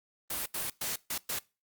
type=noise bursts at uneven times; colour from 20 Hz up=white; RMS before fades=-34 dBFS; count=5; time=0.3-0.46 / 0.54-0.7 / 0.81-0.96 / 1.1-1.18 / 1.29-1.39 s; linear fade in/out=5 ms; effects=noise-tail reverb RT60 0.3 s tail -23 dB re dry + Opus 32 kbps